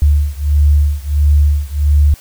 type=beating tone pair; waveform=sine; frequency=72.6 / 74.1 Hz; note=D2 / D2; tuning=-19 / +16 cents; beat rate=1.5 Hz; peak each=-11 / -12 dBFS; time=0.02-2.14 s; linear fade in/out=0 ms; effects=white hiss -41 dBFS RMS until 2.2 s